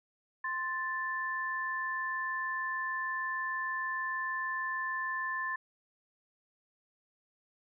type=tone pair together; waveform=sine; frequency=1046.5 / 1760 Hz; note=C6 / A6; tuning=0 / 0 cents; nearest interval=major sixth; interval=900 cents; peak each=-36 / -34 dBFS; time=0.44-5.56 s; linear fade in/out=5 ms; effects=none